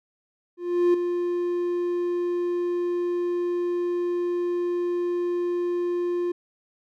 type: tone with ADSR envelope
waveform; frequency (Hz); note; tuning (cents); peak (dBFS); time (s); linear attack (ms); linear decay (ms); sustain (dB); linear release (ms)
triangle; 351.2; F4; +10; -13; 0.57-6.32; 370; 5; -8; 7
effects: none